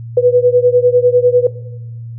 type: beating tone pair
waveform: sine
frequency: 488.3 / 498.3 Hz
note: B4 / B4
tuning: -20 / +15 cents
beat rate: 10 Hz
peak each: -10 dBFS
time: 0.17-1.47 s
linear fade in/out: 5 ms
effects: noise-tail reverb RT60 1.0 s tail -17 dB re dry + added 116 Hz sine -25 dBFS peak until 2.18 s